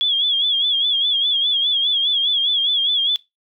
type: tone with vibrato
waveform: sine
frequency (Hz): 3349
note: G#7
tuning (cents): +14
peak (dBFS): -15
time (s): 0.01-3.16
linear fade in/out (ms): 0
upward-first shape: sine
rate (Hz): 4.9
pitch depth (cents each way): 82
effects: noise-tail reverb RT60 0.2 s tail -20 dB re dry